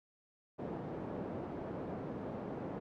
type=band-pass noise; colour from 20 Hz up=pink; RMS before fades=-42 dBFS; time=0.58-2.8 s; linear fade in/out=20 ms; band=160 to 640 Hz; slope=12 dB/octave; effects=none